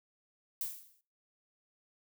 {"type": "noise with exponential decay", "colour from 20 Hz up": "violet", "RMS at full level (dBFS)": -34, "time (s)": [0.61, 1.01], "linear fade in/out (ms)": 2, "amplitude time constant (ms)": 85, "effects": ["noise-tail reverb RT60 0.4 s tail -21 dB re dry"]}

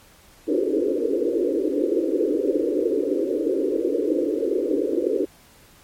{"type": "band-pass noise", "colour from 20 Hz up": "pink", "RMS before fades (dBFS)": -22, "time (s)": [0.47, 5.26], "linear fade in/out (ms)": 20, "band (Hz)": [280, 530], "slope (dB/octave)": 96, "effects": ["pink hiss -52 dBFS RMS until 5.83 s", "MP3 64 kbps"]}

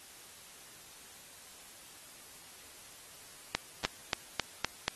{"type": "accelerating click train", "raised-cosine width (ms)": 0.2, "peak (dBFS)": -11, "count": 6, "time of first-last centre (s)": [3.55, 4.88], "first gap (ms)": 300, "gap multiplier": 0.94, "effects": ["white hiss -53 dBFS RMS until 4.95 s", "AAC 32 kbps"]}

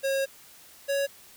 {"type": "tone pair in turn", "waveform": "square", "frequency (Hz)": [543, 557], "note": ["C#5", "C#5"], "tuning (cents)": [-36, 8], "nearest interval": "unison", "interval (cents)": 44, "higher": "second", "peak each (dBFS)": -25, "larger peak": "neither", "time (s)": [[0.03, 0.26], [0.88, 1.07]], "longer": "first", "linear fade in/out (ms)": 20, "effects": ["white hiss -52 dBFS RMS until 1.36 s"]}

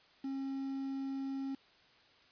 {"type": "tone with quantisation", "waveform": "triangle", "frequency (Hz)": 270.6, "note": "C#4", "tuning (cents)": -42, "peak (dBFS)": -34, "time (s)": [0.24, 1.55], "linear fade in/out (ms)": 5, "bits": 9, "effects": ["white hiss -64 dBFS RMS until 2.31 s", "resampled to 11025 Hz"]}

